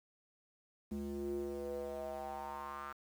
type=tone with band-pass filter sweep; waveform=square; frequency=70.5 Hz; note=C#2; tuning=30 cents sharp; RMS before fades=-42 dBFS; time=0.91-2.93 s; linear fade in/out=10 ms; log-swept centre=250 to 1300 Hz; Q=5; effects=10-bit